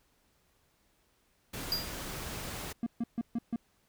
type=noise; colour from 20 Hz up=pink; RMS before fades=-40 dBFS; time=1.53-2.73 s; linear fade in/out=10 ms
type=tone with exponential decay; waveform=square; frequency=4823 Hz; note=D8; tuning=45 cents sharp; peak=-26 dBFS; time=1.72-1.96 s; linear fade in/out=1 ms; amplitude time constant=52 ms
type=tone bursts; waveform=triangle; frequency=233.1 Hz; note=A#3; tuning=in tune; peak=-27 dBFS; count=5; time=2.83-3.56 s; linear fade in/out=2 ms; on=34 ms; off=140 ms
effects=pink hiss -71 dBFS RMS until 3.88 s